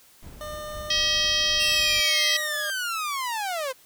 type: noise with tremolo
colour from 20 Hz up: brown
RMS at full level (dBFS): -40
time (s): 0.22-2.01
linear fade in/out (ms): 10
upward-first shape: triangle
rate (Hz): 4.1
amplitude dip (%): 30
type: tone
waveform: 25% pulse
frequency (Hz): 604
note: D5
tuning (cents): +48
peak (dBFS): -30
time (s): 0.41-2.7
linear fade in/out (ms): 0
type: harmonic tone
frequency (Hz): 640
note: D#5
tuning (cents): +49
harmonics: 3 / 4 / 5 / 6 / 7 / 8 / 9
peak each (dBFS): -30 / -32 / -24 / -32 / -30 / -28 / -31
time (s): 0.9-2.37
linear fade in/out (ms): 5
type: linear sweep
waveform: sawtooth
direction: down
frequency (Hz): 2762 to 498.3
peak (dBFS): -23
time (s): 1.59-3.73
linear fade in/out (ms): 20
effects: white hiss -55 dBFS RMS until 3.85 s